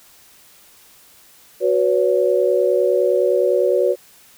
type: chord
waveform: sine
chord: F# suspended fourth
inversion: none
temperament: equal with one note detuned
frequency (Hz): 370 / 493.9 / 563.7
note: F#4 / B4 / C#5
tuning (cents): 0 / 0 / +29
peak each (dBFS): -18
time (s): 1.6-3.96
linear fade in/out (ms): 50
effects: white hiss -49 dBFS RMS until 4.37 s